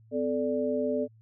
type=tone cluster; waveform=sine; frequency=254.3 / 436.1 / 586 Hz; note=C4 / A4 / D5; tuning=-49 / -15 / -4 cents; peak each=-30 dBFS; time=0.11-1.08 s; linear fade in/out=50 ms; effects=added 111 Hz sine -54 dBFS peak until 1.21 s